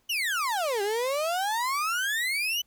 35% pulse exponential two-way sweep, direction down then up, 3030 to 392 to 3030 Hz, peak -24 dBFS, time 0.09-2.62 s, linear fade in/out 10 ms, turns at 0.82 s, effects pink hiss -69 dBFS RMS until 2.66 s

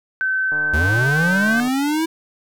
sine tone with pitch glide, 1534 to 1543.8 Hz, G6 to G6, -38 to -27 cents, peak -17 dBFS, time 0.21-1.6 s, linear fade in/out 0 ms, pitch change +11 cents, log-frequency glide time 0.36-1.42 s
click train, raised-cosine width 1 ms, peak -21 dBFS, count 175, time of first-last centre 0.52-1.68 s, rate 150 Hz
square linear sweep, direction up, 69.3 to 329 Hz, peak -18 dBFS, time 0.73-2.06 s, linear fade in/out 10 ms
effects none

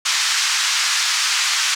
white band-pass noise, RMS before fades -19 dBFS, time 0.05-1.75 s, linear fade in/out 10 ms, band 1100 to 6700 Hz, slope 24 dB/octave, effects none

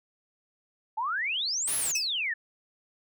sine exponential two-way sweep, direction up then down, 837 to 11175 to 1711 Hz, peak -27 dBFS, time 0.97-2.34 s, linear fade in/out 10 ms, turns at 1.76 s
white noise, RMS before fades -35 dBFS, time 1.67-1.92 s, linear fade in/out 10 ms
sawtooth tone with exponential decay, 2592 Hz, E7, 30 cents flat, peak -22 dBFS, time 1.95-2.1 s, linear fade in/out 5 ms, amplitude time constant 31 ms
effects none

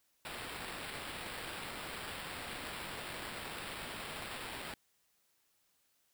white noise with sample-and-hold, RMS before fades -44 dBFS, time 0.25-4.74 s, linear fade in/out 2 ms, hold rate 6300 Hz, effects white hiss -75 dBFS RMS until 6.13 s

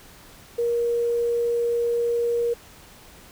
sine tone with quantisation, 472.1 Hz, A#4, 22 cents sharp, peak -20 dBFS, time 0.58-2.54 s, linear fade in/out 10 ms, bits 8, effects pink hiss -48 dBFS RMS until 3.31 s

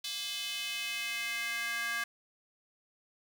square tone with high-pass filter sweep, 233.1 Hz, A#3, in tune, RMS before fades -36 dBFS, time 0.04-2.04 s, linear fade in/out 5 ms, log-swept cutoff 3600 to 1600 Hz, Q 2.8, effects none

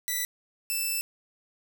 5% pulse tone pair in turn, 1975.5 / 2645 Hz, B6 / E7, 0 / +5 cents, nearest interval perfect fourth, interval 505 cents, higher second, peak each -17 / -18 dBFS, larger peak first, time 0.08-0.25 / 0.7-1.01 s, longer second, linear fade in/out 0 ms, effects 8-bit

